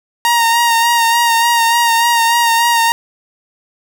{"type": "tone with vibrato", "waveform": "sawtooth", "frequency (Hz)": 932.3, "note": "A#5", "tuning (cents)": 0, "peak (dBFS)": -6, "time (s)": [0.25, 2.92], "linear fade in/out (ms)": 0, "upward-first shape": "sine", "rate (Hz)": 3.4, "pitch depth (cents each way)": 30, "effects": []}